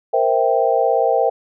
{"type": "chord", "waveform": "sine", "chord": "C dominant seventh", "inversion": "third", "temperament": "equal", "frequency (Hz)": [466.2, 523.3, 659.3, 784], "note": ["Bb4", "C5", "E5", "G5"], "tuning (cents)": [0, 0, 0, 0], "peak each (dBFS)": -19, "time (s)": [0.13, 1.3], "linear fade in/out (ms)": 10, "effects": []}